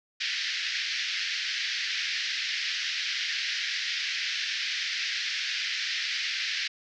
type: band-pass noise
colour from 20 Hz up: pink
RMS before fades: -31 dBFS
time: 0.2-6.68 s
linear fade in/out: 10 ms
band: 1700 to 5500 Hz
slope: 48 dB/octave
effects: none